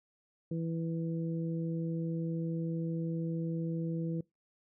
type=harmonic tone; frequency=164.81 Hz; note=E3; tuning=in tune; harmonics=1 / 2 / 3; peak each=-33 / -39 / -43 dBFS; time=0.51-4.21 s; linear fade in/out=5 ms; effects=noise-tail reverb RT60 0.2 s tail -24 dB re dry